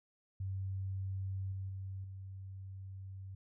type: tone with level steps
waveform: sine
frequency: 95.9 Hz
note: G2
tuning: 37 cents flat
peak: -36 / -38 / -40 / -44 dBFS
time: 0.4-3.35 s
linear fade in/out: 5 ms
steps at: 1.52 / 1.69 / 2.04 s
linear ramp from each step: 2 ms
effects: none